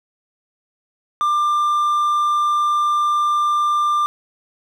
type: tone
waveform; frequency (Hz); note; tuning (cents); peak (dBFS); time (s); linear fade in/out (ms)
triangle; 1191; D6; +24; -13; 1.21-4.06; 0
effects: none